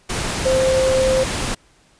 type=tone in noise; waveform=sine; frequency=523.3 Hz; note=C5; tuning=in tune; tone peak=-14 dBFS; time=0.45-1.24 s; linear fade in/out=10 ms; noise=pink; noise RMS=-23 dBFS; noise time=0.09-1.55 s; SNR=+6 dB; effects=pink hiss -55 dBFS RMS until 1.99 s + resampled to 22050 Hz